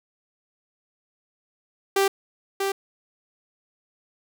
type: tone with echo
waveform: sawtooth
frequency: 392 Hz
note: G4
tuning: in tune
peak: -14 dBFS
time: 1.96-2.08 s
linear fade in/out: 5 ms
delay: 640 ms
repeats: 1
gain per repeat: -5 dB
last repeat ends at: 2.72 s
effects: none